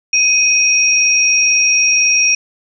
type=tone pair together; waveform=sine; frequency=2503 / 5619 Hz; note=D#7 / F8; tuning=+10 / +10 cents; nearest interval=octave + major second; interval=1400 cents; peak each=-12 dBFS; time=0.13-2.35 s; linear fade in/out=5 ms; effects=none